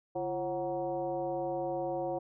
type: tone with frequency modulation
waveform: sine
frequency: 541 Hz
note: C#5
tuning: 42 cents flat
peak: -31 dBFS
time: 0.15-2.19 s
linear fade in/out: 10 ms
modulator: 198 Hz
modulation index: 1.3
effects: none

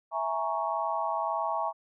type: chord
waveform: sine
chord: A# half-diminished seventh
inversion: second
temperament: equal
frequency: 659.3 / 830.6 / 932.3 / 1108.7 Hz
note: E5 / G#5 / A#5 / C#6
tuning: 0 / 0 / 0 / 0 cents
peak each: -33 dBFS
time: 0.11-1.73 s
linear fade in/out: 50 ms
effects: none

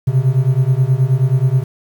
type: beating tone pair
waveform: triangle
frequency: 125.8 / 135.2 Hz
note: B2 / C#3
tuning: +32 / -43 cents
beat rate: 9.4 Hz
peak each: -12 dBFS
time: 0.07-1.64 s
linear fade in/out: 10 ms
effects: 7-bit

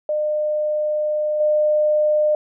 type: tone with level steps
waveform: sine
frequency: 605 Hz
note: D#5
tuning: 49 cents flat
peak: -18 / -14 dBFS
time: 0.09-2.35 s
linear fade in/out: 2 ms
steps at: 1.4 s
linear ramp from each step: 5 ms
effects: none

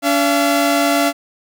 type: tone pair together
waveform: sawtooth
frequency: 285.6 / 680 Hz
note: D4 / F5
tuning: -48 / -46 cents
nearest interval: octave + minor third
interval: 1502 cents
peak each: -12 dBFS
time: 0.02-1.13 s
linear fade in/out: 50 ms
effects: none

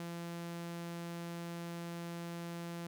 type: tone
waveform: sawtooth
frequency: 170.5 Hz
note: F3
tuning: 41 cents flat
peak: -37 dBFS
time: 0-2.87 s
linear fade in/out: 2 ms
effects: none

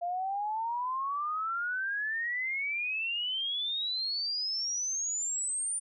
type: exponential sweep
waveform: sine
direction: up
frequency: 686 to 9300 Hz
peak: -30 dBFS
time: 0.01-5.8 s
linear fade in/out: 20 ms
effects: none

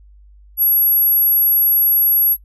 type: tone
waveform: sine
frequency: 11470 Hz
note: F9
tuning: 45 cents sharp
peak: -10 dBFS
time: 0.57-2.37 s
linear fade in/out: 50 ms
effects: noise-tail reverb RT60 0.1 s tail -18 dB re dry + added 50 Hz sine -42 dBFS peak until 2.44 s

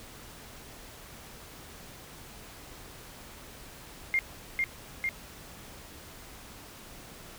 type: tone with echo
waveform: sine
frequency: 2117 Hz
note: C7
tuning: 20 cents sharp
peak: -23 dBFS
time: 4.14-4.19 s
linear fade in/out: 0 ms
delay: 450 ms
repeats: 2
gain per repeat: -2 dB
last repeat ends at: 5.09 s
effects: pink hiss -48 dBFS RMS until 7.38 s

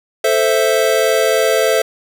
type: chord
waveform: square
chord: A minor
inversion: none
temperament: equal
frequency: 440 / 523.3 / 659.3 Hz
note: A4 / C5 / E5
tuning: 0 / 0 / 0 cents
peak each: -17 dBFS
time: 0.24-1.82 s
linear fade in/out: 5 ms
effects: none

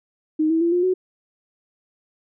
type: tone with pitch steps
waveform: sine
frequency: 311.1 / 324.9 / 339.3 / 354.3 / 370 Hz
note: D#4 / E4 / F4 / F4 / F#4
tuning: 0 / -25 / -50 / +25 / 0 cents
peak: -16 dBFS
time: 0.39-0.94 s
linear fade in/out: 10 ms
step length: 110 ms
effects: none

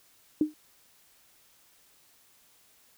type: tone with exponential decay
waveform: sine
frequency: 305 Hz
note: D#4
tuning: 34 cents flat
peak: -17 dBFS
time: 0.41-0.54 s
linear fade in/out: 2 ms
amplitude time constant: 28 ms
effects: white hiss -62 dBFS RMS until 2.97 s

